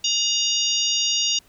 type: harmonic tone with a mistuned harmonic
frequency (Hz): 949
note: A#5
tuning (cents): +31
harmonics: 3 / 4 / 5 / 6 / 7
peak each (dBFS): -24 / -25 / -26 / -27 / -27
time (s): 0.04-1.39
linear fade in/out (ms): 5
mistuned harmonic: 4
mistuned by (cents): -56
effects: pink hiss -56 dBFS RMS until 1.48 s